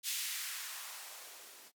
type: noise with band-pass filter sweep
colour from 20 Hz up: violet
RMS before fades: -43 dBFS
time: 0.03-1.72 s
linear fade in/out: 50 ms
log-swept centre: 3100 to 280 Hz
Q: 1.2
effects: noise-tail reverb RT60 0.1 s tail -20 dB re dry